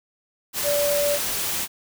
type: tone in noise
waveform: sine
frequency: 579 Hz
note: D5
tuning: 25 cents flat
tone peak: -20 dBFS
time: 0.63-1.19 s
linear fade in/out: 50 ms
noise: white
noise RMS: -26 dBFS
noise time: 0.53-1.68 s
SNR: +3 dB
effects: none